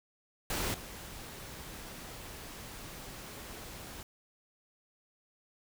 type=noise with level steps; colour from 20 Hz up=pink; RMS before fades=-34 / -46 dBFS; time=0.5-4.03 s; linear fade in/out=2 ms; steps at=0.74 s; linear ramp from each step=2 ms; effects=none